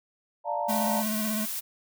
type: chord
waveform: sine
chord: Bb major seventh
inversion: first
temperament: equal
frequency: 587.3 / 698.5 / 880 / 932.3 Hz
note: D5 / F5 / A5 / Bb5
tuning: 0 / 0 / 0 / 0 cents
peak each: -32 dBFS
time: 0.44-1.04 s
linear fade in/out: 50 ms
type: tone with vibrato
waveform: square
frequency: 215.2 Hz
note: A3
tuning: 38 cents flat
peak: -29 dBFS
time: 0.68-1.46 s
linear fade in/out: 20 ms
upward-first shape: sine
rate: 16 Hz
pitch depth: 38 cents each way
type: noise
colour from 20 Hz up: blue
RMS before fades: -33 dBFS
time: 0.68-1.61 s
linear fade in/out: 20 ms
effects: none